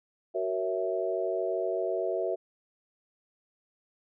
sine chord, F# dominant seventh, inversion none, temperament equal with one note detuned, 373.4 / 466.2 / 554.4 / 659.3 Hz, F#4 / A#4 / C#5 / E5, +16 / 0 / 0 / 0 cents, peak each -32 / -34 / -36 / -31 dBFS, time 0.34-2.36 s, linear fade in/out 20 ms, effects none

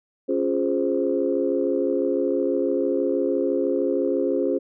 sine chord, Db major seventh, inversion none, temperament equal with one note detuned, 275.7 / 349.2 / 415.3 / 523.3 Hz, Db4 / F4 / Ab4 / C5, -9 / 0 / 0 / 0 cents, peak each -25 dBFS, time 0.28-4.59 s, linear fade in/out 20 ms, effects tanh soft clip ceiling -9 dBFS

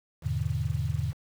sine chord, E dominant seventh, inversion none, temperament just, 82.41 / 103.01 / 123.61 / 148.33 Hz, E2 / G#2 / B2 / D3, 0 / -14 / +2 / +18 cents, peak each -32 dBFS, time 0.22-1.14 s, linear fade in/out 50 ms, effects 8-bit

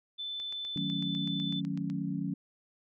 sine tone, 3520 Hz, A7, in tune, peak -35 dBFS, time 0.18-1.61 s, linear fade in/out 20 ms
click train, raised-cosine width 0.2 ms, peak -32 dBFS, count 13, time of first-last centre 0.4-1.9 s, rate 8 Hz
sine chord, D# half-diminished seventh, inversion none, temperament equal, 155.56 / 185 / 220 / 277.2 Hz, D#3 / F#3 / A3 / C#4, 0 / 0 / 0 / 0 cents, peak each -37 / -35 / -40 / -36 dBFS, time 0.76-2.34 s, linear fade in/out 2 ms
effects none

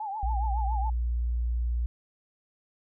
sine tone with vibrato, 828 Hz, G#5, 5 cents flat, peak -31 dBFS, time 0-0.9 s, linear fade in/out 5 ms, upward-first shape triangle, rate 7.2 Hz, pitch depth 140 cents each way
sine tone, 59.2 Hz, A#1, 27 cents sharp, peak -25 dBFS, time 0.23-1.86 s, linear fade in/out 0 ms
effects none

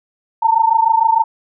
sine tone pair together, 890 / 916.6 Hz, A5 / A#5, +20 / -29 cents, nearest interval minor second, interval 51 cents, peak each -13 dBFS, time 0.42-1.24 s, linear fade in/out 10 ms, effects none

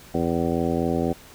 harmonic tone, 84 Hz, E2, 33 cents sharp, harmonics 1 / 2 / 3 / 4 / 5 / 6 / 7 / 9, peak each -32 / -28 / -26 / -28 / -29 / -30 / -32 / -32 dBFS, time 0.14-1.13 s, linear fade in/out 5 ms, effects pink hiss -47 dBFS RMS until 1.34 s

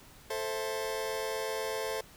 sawtooth chord, A minor, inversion none, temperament just, 440 / 528 / 660 Hz, A4 / C5 / E5, 0 / +16 / +2 cents, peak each -31 / -33 / -36 dBFS, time 0.3-2.01 s, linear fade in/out 5 ms, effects pink hiss -55 dBFS RMS until 2.16 s

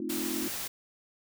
sine chord, F dominant seventh, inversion first, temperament equal, 220 / 261.6 / 311.1 / 349.2 Hz, A3 / C4 / Eb4 / F4, 0 / 0 / 0 / 0 cents, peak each -39 / -37 / -36 / -37 dBFS, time 0-0.48 s, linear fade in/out 2 ms
white noise, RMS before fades -36 dBFS, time 0.09-0.68 s, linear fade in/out 10 ms
effects none

